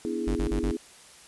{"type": "chord", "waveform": "sine", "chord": "E dominant seventh", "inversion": "second", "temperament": "equal", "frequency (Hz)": [246.9, 293.7, 329.6, 415.3], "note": ["B3", "D4", "E4", "G#4"], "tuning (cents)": [0, 0, 0, 0], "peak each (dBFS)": [-33, -36, -31, -33], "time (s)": [0.05, 0.77], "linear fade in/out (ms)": 0}
{"type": "tone bursts", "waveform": "square", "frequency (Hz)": 50.7, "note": "G#1", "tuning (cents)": -41, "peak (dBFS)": -27, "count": 4, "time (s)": [0.27, 0.715], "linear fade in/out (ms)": 5, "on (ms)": 85, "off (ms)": 35}
{"effects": ["white hiss -51 dBFS RMS until 1.27 s", "resampled to 24000 Hz"]}